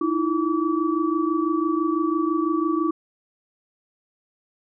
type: tone cluster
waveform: sine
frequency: 310.6 / 336.6 / 1148 Hz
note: D#4 / E4 / D6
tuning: -3 / +36 / -40 cents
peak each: -23 / -23 / -27 dBFS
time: 0.01-2.91 s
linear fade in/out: 5 ms
effects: none